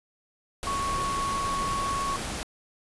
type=tone in noise; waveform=sine; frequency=1108.7 Hz; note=C#6; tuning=in tune; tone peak=-27 dBFS; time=0.67-2.16 s; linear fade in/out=0 ms; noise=pink; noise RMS=-33 dBFS; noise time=0.63-2.43 s; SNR=+3 dB; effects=resampled to 24000 Hz